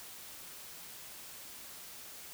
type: silence
effects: white hiss -49 dBFS RMS until 2.33 s